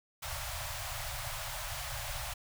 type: band-stop noise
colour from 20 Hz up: pink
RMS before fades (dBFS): -39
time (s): 0.22-2.34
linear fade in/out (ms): 10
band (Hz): 140 to 560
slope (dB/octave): 96
effects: none